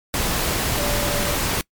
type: tone in noise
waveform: sine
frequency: 580 Hz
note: D5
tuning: 22 cents flat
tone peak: -27 dBFS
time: 0.78-1.35 s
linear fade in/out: 0 ms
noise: pink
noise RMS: -22 dBFS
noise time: 0.14-1.61 s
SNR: -8 dB
effects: noise-tail reverb RT60 0.1 s tail -24 dB re dry + MP3 96 kbps